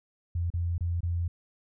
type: tone with dropouts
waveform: sine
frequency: 86 Hz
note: F2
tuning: 26 cents flat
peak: -26 dBFS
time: 0.35-1.28 s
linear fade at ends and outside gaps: 5 ms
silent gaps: 0.503-0.538 / 0.781-0.807 / 1.006-1.031 s
effects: none